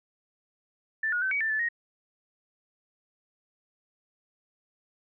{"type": "tone with pitch steps", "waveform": "sine", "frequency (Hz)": [1767, 1447, 1535, 2262, 1777, 1742, 1872], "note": ["A6", "F#6", "G6", "C#7", "A6", "A6", "A#6"], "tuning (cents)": [7, -39, -37, 34, 17, -18, 7], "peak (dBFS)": -25, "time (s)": [1.03, 1.688], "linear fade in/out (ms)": 5, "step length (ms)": 94, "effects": []}